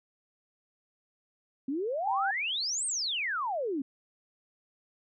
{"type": "exponential two-way sweep", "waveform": "sine", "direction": "up then down", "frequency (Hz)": [256, 8870, 256], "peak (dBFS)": -29, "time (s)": [1.68, 3.82], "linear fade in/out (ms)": 5, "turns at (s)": 2.86}
{"type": "tone", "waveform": "sine", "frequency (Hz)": 784, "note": "G5", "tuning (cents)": 0, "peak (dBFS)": -28, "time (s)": [2.07, 2.31], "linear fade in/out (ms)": 5}
{"effects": []}